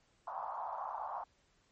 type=band-pass noise; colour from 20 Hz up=white; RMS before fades=-41 dBFS; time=0.27-1.24 s; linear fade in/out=5 ms; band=690 to 1100 Hz; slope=48 dB/octave; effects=pink hiss -72 dBFS RMS until 1.71 s + MP3 32 kbps